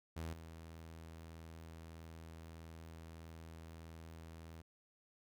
sawtooth tone with level steps, 81.6 Hz, E2, 17 cents flat, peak -38 / -47 dBFS, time 0.16-4.62 s, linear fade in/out 10 ms, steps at 0.33 s, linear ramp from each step 5 ms, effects none

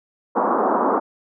white band-pass noise, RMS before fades -19 dBFS, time 0.35-1 s, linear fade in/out 20 ms, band 220 to 1200 Hz, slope 48 dB/octave, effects none

